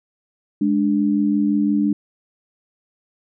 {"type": "tone pair together", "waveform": "sine", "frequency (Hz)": [207.7, 293.5], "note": ["G#3", "D4"], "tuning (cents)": [0, -1], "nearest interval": "tritone", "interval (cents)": 599, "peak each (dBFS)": -18, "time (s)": [0.61, 1.93], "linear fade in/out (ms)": 5, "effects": []}